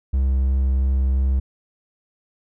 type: tone with vibrato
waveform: triangle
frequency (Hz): 66.1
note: C2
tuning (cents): +18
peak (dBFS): -14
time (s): 0.13-1.4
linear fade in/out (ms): 10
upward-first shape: sine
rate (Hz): 2.9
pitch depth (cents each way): 9
effects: none